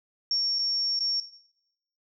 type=tone with dropouts; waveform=sine; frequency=5500 Hz; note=F8; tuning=27 cents flat; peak=-23 dBFS; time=0.31-1.2 s; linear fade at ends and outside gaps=1 ms; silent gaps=0.587-0.591 / 0.991-1.006 s; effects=noise-tail reverb RT60 0.8 s tail -19 dB re dry